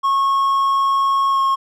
triangle tone with pitch glide, 1094 to 1083.3 Hz, C#6 to C#6, -23 to -40 cents, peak -12 dBFS, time 0.03-1.56 s, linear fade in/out 20 ms, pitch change -17 cents, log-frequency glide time 1.3-1.4 s, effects none

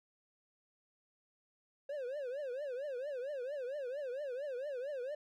triangle tone with vibrato, 538 Hz, C5, 48 cents sharp, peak -36 dBFS, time 1.89-5.15 s, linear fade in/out 5 ms, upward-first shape triangle, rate 4.4 Hz, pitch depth 220 cents each way, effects none

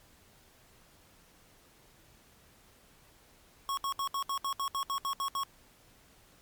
square tone bursts, 1100 Hz, C#6, 14 cents flat, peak -31 dBFS, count 12, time 3.69-5.434 s, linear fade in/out 0 ms, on 83 ms, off 68 ms, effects pink hiss -61 dBFS RMS until 6.41 s + MP3 96 kbps

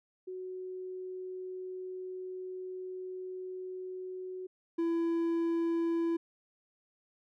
sine / triangle tone pair in turn, 370.3 / 334.5 Hz, F#4 / E4, +1 / +25 cents, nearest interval major second, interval 176 cents, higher first, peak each -38 / -26 dBFS, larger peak second, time 0.27-4.47 / 4.78-6.17 s, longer first, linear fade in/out 10 ms, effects none

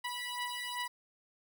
15% pulse beating tone pair, 979 / 981.6 Hz, B5 / B5, -15 / -11 cents, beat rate 2.6 Hz, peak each -33 / -33 dBFS, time 0.04-0.88 s, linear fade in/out 10 ms, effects none

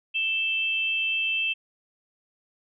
sine tone pair together, 2647 / 3148 Hz, E7 / G7, +7 / +7 cents, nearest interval minor third, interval 300 cents, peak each -24 / -30 dBFS, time 0.14-1.54 s, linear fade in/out 20 ms, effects none

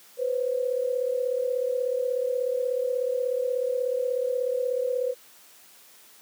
sine tone pair together, 495.5 / 532 Hz, B4 / C5, +6 / +29 cents, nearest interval minor second, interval 123 cents, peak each -25 / -29 dBFS, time 0.17-5.15 s, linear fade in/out 50 ms, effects white hiss -53 dBFS RMS until 6.21 s + high-pass 200 Hz 12 dB/octave

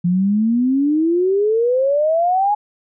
sine exponential sweep, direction up, 171.6 to 844 Hz, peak -13 dBFS, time 0.04-2.55 s, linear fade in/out 10 ms, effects none

